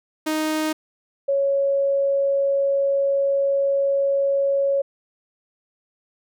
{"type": "tone pair in turn", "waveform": ["sawtooth", "sine"], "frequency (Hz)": [311.1, 554.3], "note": ["D#4", "C#5"], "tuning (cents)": [0, 0], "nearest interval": "minor seventh", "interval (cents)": 1000, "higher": "second", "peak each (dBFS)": -17, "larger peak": "neither", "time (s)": [[0.26, 0.73], [1.28, 4.82]], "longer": "second", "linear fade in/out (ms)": 10, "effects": []}